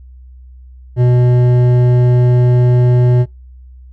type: tone with hard clipping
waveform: sine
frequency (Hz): 123.47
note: B2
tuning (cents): 0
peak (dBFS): -9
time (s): 0.96-3.26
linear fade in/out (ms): 50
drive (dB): 10
effects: noise-tail reverb RT60 0.2 s tail -25 dB re dry + added 63 Hz sine -34 dBFS peak until 3.92 s